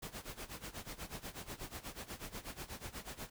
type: noise with tremolo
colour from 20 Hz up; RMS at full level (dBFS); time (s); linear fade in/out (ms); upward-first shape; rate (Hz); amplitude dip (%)
pink; -44; 0.02-3.3; 10; sine; 8.2; 85
effects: none